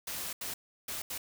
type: noise bursts at uneven times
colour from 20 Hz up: white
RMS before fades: -38 dBFS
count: 4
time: 0.07-0.33 / 0.41-0.54 / 0.88-1.02 / 1.1-1.18 s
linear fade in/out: 5 ms
effects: none